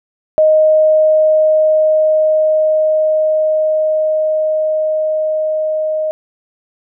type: tone with level ramp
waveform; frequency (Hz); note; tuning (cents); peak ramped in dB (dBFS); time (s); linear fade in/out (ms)
sine; 622.3; D#5; 0; -6 to -14; 0.38-6.11; 0
effects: none